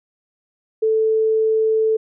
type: tone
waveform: sine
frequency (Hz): 440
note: A4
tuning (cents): 0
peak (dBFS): -14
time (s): 0.82-1.97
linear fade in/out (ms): 10
effects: none